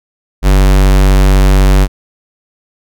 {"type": "tone", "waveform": "square", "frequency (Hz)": 48, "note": "G1", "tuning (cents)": -36, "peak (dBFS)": -5, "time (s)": [0.42, 1.88], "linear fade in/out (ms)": 50, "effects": []}